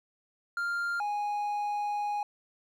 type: tone pair in turn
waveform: triangle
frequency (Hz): 1396.9 / 827.3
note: F6 / G#5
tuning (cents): 0 / -7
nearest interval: major sixth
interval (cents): 907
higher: first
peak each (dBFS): -27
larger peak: neither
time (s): 0.57-1 / 1-2.23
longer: second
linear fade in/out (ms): 2
effects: none